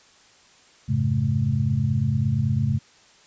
sine tone cluster, 89.3 / 105.8 / 134.7 / 213.9 Hz, F2 / G#2 / C#3 / A3, +39 / +33 / -49 / -49 cents, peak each -30 / -24 / -22 / -28 dBFS, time 0.88-2.79 s, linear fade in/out 20 ms, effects white hiss -54 dBFS RMS until 3.26 s + resampled to 16000 Hz

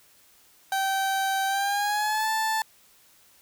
30% pulse tone with pitch glide, 775 to 880 Hz, G5 to A5, -20 to 0 cents, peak -21 dBFS, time 0.72-2.62 s, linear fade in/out 2 ms, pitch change +220 cents, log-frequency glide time 1.46-2.3 s, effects white hiss -58 dBFS RMS until 3.41 s

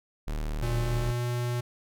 45% pulse tone, 37.83 Hz, D#1, 48 cents flat, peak -29 dBFS, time 0.27-1.12 s, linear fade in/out 10 ms
square tone with pitch glide, 118.6 to 121.44 Hz, A#2 to B2, +30 to -29 cents, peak -28 dBFS, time 0.62-1.61 s, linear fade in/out 10 ms, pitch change +41 cents, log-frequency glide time 0.77-1.25 s
effects none

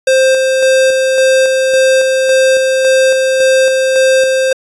square tone with tremolo, 525 Hz, C5, 6 cents sharp, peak -7 dBFS, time 0.07-4.53 s, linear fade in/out 5 ms, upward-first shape square, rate 1.8 Hz, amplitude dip 30%, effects resampled to 24000 Hz

